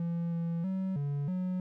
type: tone with pitch steps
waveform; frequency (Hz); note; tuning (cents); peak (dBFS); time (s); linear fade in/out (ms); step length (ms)
triangle; 169.5 / 168.1 / 189.6 / 142.8 / 183.4; E3 / E3 / F#3 / D3 / F#3; +49 / +34 / +43 / -48 / -15; -28; 0-1.6; 2; 320
effects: none